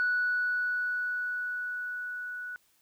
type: tone with level ramp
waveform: sine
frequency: 1475 Hz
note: F#6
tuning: 6 cents flat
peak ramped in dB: -23 to -36 dBFS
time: 0-2.56 s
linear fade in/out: 0 ms
effects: tanh soft clip ceiling -21 dBFS + white hiss -68 dBFS RMS until 2.81 s